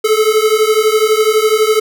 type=beating tone pair; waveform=square; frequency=427.3 / 439.3 Hz; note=G#4 / A4; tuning=+49 / -3 cents; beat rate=12 Hz; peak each=-13 dBFS; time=0.04-1.8 s; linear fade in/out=10 ms; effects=none